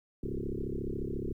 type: tone with frequency modulation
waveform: sine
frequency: 184.3 Hz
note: F#3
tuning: 7 cents flat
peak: -32 dBFS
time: 0.23-1.33 s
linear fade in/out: 5 ms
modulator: 34.2 Hz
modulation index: 6.7
effects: 12-bit